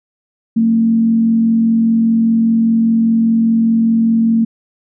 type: tone with frequency modulation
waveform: sine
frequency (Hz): 226.4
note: A3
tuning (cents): +50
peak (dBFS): -9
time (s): 0.56-4.45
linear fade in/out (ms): 10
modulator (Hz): 45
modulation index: 0.27
effects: none